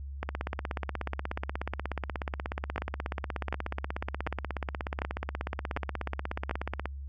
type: two click trains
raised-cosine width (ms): 0.5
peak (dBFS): -17 / -15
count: 111 / 6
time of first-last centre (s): 0.23-6.857 / 2.78-6.511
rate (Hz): 16.6 / 1.34
effects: added 69 Hz sine -37 dBFS peak until 7.08 s